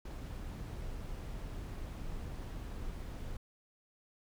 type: noise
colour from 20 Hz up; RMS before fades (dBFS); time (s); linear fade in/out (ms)
brown; -42; 0.05-3.37; 5
effects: none